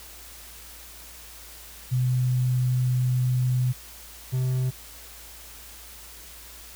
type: tone pair in turn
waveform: sine / triangle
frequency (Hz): 126.2 / 128.48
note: B2 / C3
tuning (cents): +38 / -31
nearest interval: unison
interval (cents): 31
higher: second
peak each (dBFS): -20 / -20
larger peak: neither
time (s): 1.91-3.73 / 4.32-4.71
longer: first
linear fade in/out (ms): 20
effects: added 57 Hz sine -49 dBFS peak until 6.75 s + white hiss -45 dBFS RMS until 6.75 s